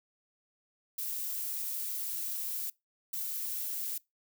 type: noise bursts at uneven times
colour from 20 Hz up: violet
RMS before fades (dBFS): -36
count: 2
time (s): 0.98-2.7 / 3.13-3.98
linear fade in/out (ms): 5
effects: noise-tail reverb RT60 0.2 s tail -23 dB re dry